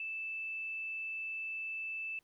sine tone, 2637 Hz, E7, in tune, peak -37 dBFS, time 0-2.19 s, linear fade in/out 2 ms, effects pink hiss -75 dBFS RMS until 2.23 s

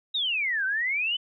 sine exponential two-way sweep, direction down then up, 3861 to 1506 to 3065 Hz, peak -24 dBFS, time 0.14-1.17 s, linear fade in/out 10 ms, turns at 0.65 s, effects none

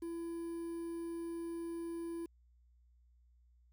triangle tone with quantisation, 336 Hz, E4, 33 cents sharp, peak -37 dBFS, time 0.02-2.26 s, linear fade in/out 5 ms, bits 10, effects added 60 Hz sine -64 dBFS peak until 3.72 s

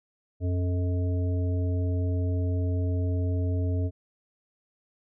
harmonic tone with a mistuned harmonic, 90.4 Hz, F#2, 40 cents flat, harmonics 1 / 3 / 5 / 7, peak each -24 / -34 / -38 / -41 dBFS, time 0.4-3.91 s, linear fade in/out 50 ms, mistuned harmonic 5, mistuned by -57 cents, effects none

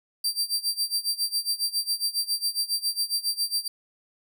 sawtooth tone with tremolo, 4699 Hz, D8, in tune, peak -19 dBFS, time 0.24-3.68 s, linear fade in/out 5 ms, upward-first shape sine, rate 7.3 Hz, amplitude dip 90%, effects none

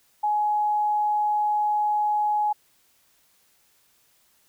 sine tone, 840 Hz, G#5, 19 cents sharp, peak -20 dBFS, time 0.23-2.53 s, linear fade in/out 10 ms, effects white hiss -63 dBFS RMS until 4.48 s

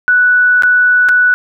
sine tone with dropouts, 1480 Hz, F#6, in tune, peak -6 dBFS, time 0.08-1.34 s, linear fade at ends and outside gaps 0 ms, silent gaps 0.623-0.634 / 1.087-1.091 s, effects none

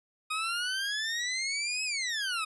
20% pulse exponential two-way sweep, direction up then down, 1244.5 to 2584 to 1244.5 Hz, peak -25 dBFS, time 0.3-2.45 s, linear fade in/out 10 ms, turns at 1.84 s, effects resampled to 24000 Hz

